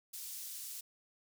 pink high-pass noise, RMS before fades -45 dBFS, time 0.13-0.81 s, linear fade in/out 10 ms, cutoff 6600 Hz, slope 12 dB/octave, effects none

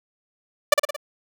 sawtooth tone with echo, 587.3 Hz, D5, in tune, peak -5 dBFS, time 0.72-0.74 s, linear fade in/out 5 ms, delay 56 ms, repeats 4, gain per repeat -5 dB, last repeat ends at 0.964 s, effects none

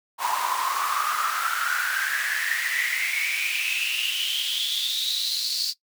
pink noise with high-pass filter sweep, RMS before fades -26 dBFS, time 0.18-5.74 s, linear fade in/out 50 ms, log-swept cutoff 930 to 4600 Hz, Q 9.8, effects noise-tail reverb RT60 0.1 s tail -19 dB re dry

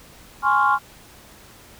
sine chord, Db major seventh, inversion second, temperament equal, 830.6 / 1046.5 / 1108.7 / 1396.9 Hz, Ab5 / C6 / Db6 / F6, 0 / 0 / 0 / 0 cents, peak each -20 dBFS, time 0.42-0.79 s, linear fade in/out 50 ms, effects tanh soft clip ceiling -6 dBFS + pink hiss -47 dBFS RMS until 1.79 s

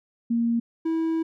sine / triangle tone pair in turn, 233.1 / 325.2 Hz, A#3 / E4, 0 / -23 cents, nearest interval tritone, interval 577 cents, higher second, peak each -20 dBFS, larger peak neither, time 0.3-0.6 / 0.85-1.23 s, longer second, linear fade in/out 10 ms, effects none

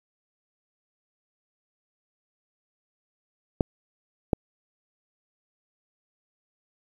clicks, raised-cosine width 2 ms, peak -7 dBFS, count 2, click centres 3.608 / 4.332 s, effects 8-bit

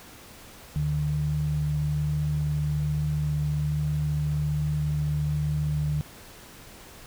sine tone pair together, 75.07 / 149.8 Hz, D2 / D3, +39 / +35 cents, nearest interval octave, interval 1196 cents, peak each -31 / -24 dBFS, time 0.76-6.01 s, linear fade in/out 0 ms, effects pink hiss -47 dBFS RMS until 7.06 s

